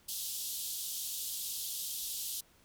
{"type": "band-pass noise", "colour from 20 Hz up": "white", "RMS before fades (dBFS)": -39, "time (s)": [0.08, 2.41], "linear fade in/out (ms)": 10, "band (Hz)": [3100, 16000], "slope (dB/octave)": 48, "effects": ["pink hiss -65 dBFS RMS until 2.64 s"]}